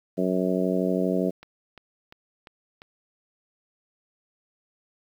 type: harmonic tone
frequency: 92.5 Hz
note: F#2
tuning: in tune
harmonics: 2 / 3 / 4 / 5 / 6 / 7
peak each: -26 / -28 / -29 / -30 / -31 / -31 dBFS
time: 0.17-1.31 s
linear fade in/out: 20 ms
type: click train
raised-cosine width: 0.3 ms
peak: -28 dBFS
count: 5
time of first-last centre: 1.43-2.819 s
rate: 2.88 Hz
effects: 9-bit